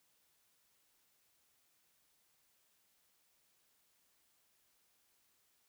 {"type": "silence", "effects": ["white hiss -75 dBFS RMS until 5.68 s"]}